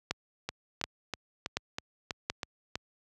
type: two click trains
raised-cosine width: 0.2 ms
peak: -12 / -16 dBFS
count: 4 / 8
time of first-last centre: 0.11-2.3 / 0.49-2.755 s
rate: 1.37 / 3.09 Hz
effects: high-pass 60 Hz 12 dB/octave